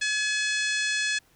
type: harmonic tone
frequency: 850 Hz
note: G#5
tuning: 40 cents sharp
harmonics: 2 / 3 / 4 / 5 / 6 / 7 / 8 / 9 / 10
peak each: -27 / -31 / -33 / -35 / -37 / -38 / -39 / -40 / -41 dBFS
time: 0.01-1.19 s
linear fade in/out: 10 ms
effects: pink hiss -62 dBFS RMS until 1.35 s